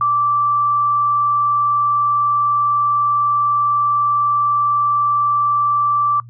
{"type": "tone", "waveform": "sine", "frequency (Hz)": 1168, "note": "D6", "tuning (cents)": -10, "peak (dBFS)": -13, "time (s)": [0.01, 6.2], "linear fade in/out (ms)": 2, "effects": ["noise-tail reverb RT60 0.1 s tail -22 dB re dry", "added 118 Hz sine -36 dBFS peak until 6.29 s"]}